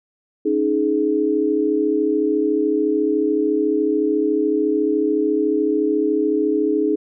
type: chord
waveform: sine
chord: C# suspended second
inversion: none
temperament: equal with one note detuned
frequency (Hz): 277.2 / 311.1 / 420.6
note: C#4 / D#4 / G#4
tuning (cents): 0 / 0 / +22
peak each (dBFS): -24 / -19 / -19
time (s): 0.45-6.96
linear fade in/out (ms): 10
effects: none